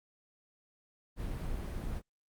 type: noise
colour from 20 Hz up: brown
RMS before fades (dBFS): -37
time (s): 1.16-2.02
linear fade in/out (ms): 50
effects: Opus 32 kbps